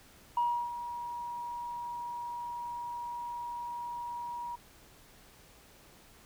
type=tone with ADSR envelope; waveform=sine; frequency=956 Hz; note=A#5; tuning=43 cents sharp; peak=-24 dBFS; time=0.37-4.56 s; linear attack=3 ms; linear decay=320 ms; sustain=-12 dB; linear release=11 ms; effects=tanh soft clip ceiling -22 dBFS + pink hiss -58 dBFS RMS until 6.25 s